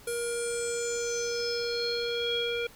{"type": "tone with low-pass filter sweep", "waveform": "square", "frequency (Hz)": 472.7, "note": "A#4", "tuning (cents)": 24, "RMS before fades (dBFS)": -31, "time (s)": [0.07, 2.67], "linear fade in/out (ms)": 5, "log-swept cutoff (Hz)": [11000, 2800], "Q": 8.4, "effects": ["pink hiss -53 dBFS RMS until 2.75 s"]}